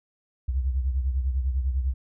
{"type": "beating tone pair", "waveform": "sine", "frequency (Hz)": [64.2, 74.2], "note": ["C2", "D2"], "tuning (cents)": [-32, 18], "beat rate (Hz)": 10, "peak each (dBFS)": [-23, -31], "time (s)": [0.48, 1.94], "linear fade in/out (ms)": 10, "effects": []}